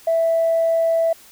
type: tone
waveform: sine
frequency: 659.3 Hz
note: E5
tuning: in tune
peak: -14 dBFS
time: 0.07-1.13 s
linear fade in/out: 5 ms
effects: tanh soft clip ceiling -10 dBFS + white hiss -47 dBFS RMS until 1.31 s